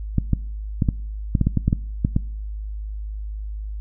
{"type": "clicks", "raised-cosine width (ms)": 5, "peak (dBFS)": -5, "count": 12, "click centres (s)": [0.183, 0.333, 0.822, 0.888, 1.352, 1.413, 1.47, 1.573, 1.68, 1.729, 2.049, 2.164], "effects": ["noise-tail reverb RT60 0.6 s tail -22 dB re dry", "added 52 Hz sine -27 dBFS peak until 3.8 s"]}